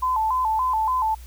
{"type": "tone with vibrato", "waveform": "sine", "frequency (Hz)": 946, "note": "A#5", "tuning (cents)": 25, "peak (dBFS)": -19, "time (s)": [0.02, 1.15], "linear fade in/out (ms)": 10, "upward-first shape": "square", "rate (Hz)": 3.5, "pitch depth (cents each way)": 130, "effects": ["added 60 Hz sine -38 dBFS peak until 1.26 s", "white hiss -51 dBFS RMS until 1.26 s"]}